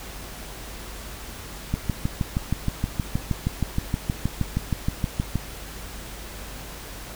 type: click train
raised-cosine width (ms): 5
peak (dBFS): -10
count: 24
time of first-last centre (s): 1.74-5.356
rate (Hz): 6.36
effects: added 50 Hz sine -40 dBFS peak until 7.15 s + pink hiss -39 dBFS RMS until 7.15 s